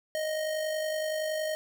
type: tone with amplitude modulation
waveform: square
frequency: 622.3 Hz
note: D#5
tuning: in tune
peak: -28 dBFS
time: 0.15-1.55 s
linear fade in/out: 0 ms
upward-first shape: sine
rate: 50.7 Hz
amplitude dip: 40%
effects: none